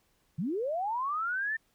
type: linear sweep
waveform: sine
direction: up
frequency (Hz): 139 to 1814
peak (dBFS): -29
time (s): 0.38-1.57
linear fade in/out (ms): 10
effects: pink hiss -71 dBFS RMS until 1.74 s